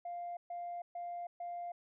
sine tone bursts, 698.5 Hz, F5, in tune, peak -38 dBFS, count 4, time 0.05-1.72 s, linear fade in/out 5 ms, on 320 ms, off 130 ms, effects tanh soft clip ceiling -36 dBFS

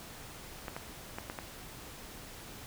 clicks, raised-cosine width 0.5 ms, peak -23 dBFS, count 5, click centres 0.682 / 0.765 / 1.185 / 1.299 / 1.388 s, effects pink hiss -48 dBFS RMS until 2.66 s

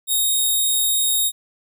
5% pulse tone, 3729 Hz, A#7, in tune, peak -9 dBFS, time 0.07-1.32 s, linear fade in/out 50 ms, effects none

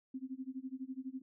sine tone with tremolo, 261.6 Hz, C4, in tune, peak -37 dBFS, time 0.14-1.22 s, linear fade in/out 5 ms, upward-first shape sine, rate 12 Hz, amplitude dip 95%, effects none

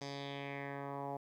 10% pulse tone with low-pass filter sweep, 140.2 Hz, C#3, 20 cents sharp, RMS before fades -43 dBFS, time 0.01-1.17 s, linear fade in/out 5 ms, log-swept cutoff 5600 to 780 Hz, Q 3, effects 12-bit

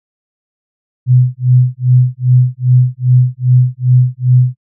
sine tone with tremolo, 125.9 Hz, B2, 34 cents sharp, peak -3 dBFS, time 1.06-4.57 s, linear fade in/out 50 ms, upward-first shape sine, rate 2.5 Hz, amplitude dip 100%, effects none

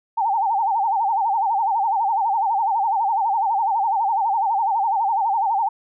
sine tone with vibrato, 846 Hz, G#5, 32 cents sharp, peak -17 dBFS, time 0.17-5.69 s, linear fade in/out 10 ms, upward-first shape sine, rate 12 Hz, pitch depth 170 cents each way, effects none

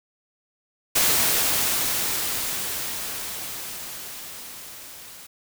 white noise with level ramp, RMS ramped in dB -19 to -43 dBFS, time 0.95-5.27 s, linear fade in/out 10 ms, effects none

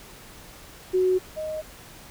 sine tone pair in turn, 370 / 622.3 Hz, F#4 / D#5, 0 / 0 cents, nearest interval major sixth, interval 900 cents, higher second, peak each -18 / -28 dBFS, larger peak first, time 0.93-1.19 / 1.36-1.62 s, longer neither, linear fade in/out 20 ms, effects pink hiss -46 dBFS RMS until 2.1 s

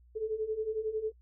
sine beating tone pair, 428.4 / 439.4 Hz, A4 / A4, -46 / -2 cents, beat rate 11 Hz, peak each -36 / -32 dBFS, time 0.15-1.12 s, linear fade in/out 20 ms, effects noise-tail reverb RT60 0.1 s tail -24 dB re dry + added 60 Hz sine -57 dBFS peak until 1.21 s

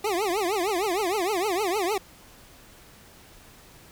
25% pulse tone with vibrato, 386 Hz, G4, 27 cents flat, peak -20 dBFS, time 0.04-1.98 s, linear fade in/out 5 ms, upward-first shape triangle, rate 6.5 Hz, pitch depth 270 cents each way, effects pink hiss -51 dBFS RMS until 3.91 s

